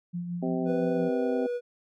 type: tone with tremolo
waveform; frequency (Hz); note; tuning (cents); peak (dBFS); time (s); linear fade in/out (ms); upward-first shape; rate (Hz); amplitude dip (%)
sine; 174.61; F3; 0; -29; 0.13-1.1; 20; sine; 5.9; 40
type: harmonic tone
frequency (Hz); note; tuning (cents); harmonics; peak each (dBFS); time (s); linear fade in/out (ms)
129; C3; -24; 2 / 3 / 4 / 5 / 6; -29 / -33 / -38 / -36 / -40; 0.42-1.47; 10
type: tone with pitch glide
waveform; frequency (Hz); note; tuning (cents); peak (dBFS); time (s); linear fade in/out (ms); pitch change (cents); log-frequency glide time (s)
triangle; 492.6 to 485.5; B4 to B4; -5 to -30; -26; 0.65-1.61; 50; -25; 0.94-1.04
effects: none